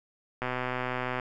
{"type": "click train", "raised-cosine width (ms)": 0.5, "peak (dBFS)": -16, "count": 99, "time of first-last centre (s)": [0.42, 1.198], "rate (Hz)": 126, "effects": []}